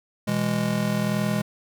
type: chord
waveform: square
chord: E major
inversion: second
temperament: just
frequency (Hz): 123.61 / 164.81 / 206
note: B2 / E3 / G#3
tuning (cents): +2 / 0 / -14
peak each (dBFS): -30 / -29 / -25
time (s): 0.27-1.42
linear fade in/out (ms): 10
effects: none